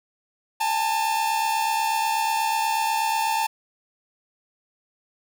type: tone pair together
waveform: 45% pulse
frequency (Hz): 823 / 891.2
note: G#5 / A5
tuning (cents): -16 / +22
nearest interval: minor second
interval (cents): 138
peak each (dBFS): -28 / -22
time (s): 0.6-3.47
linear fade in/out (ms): 10
effects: none